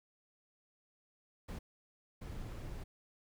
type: noise bursts at uneven times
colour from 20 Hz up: brown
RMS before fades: -44 dBFS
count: 2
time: 1.48-1.59 / 2.21-2.84 s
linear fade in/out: 10 ms
effects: none